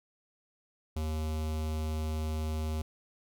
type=tone with notch filter; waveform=square; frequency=78 Hz; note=D#2; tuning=5 cents sharp; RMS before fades=-33 dBFS; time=0.96-2.82 s; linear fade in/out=5 ms; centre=1700 Hz; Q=1.7; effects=none